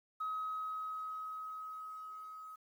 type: tone with level ramp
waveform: sine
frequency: 1271 Hz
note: D#6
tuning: 36 cents sharp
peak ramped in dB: -34 to -47 dBFS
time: 0.2-2.56 s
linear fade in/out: 10 ms
effects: tanh soft clip ceiling -32 dBFS + 11-bit